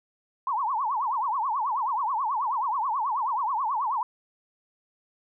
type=tone with vibrato; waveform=sine; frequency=980 Hz; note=B5; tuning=14 cents flat; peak=-24 dBFS; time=0.47-4.03 s; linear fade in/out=2 ms; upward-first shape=triangle; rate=9.3 Hz; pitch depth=300 cents each way; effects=none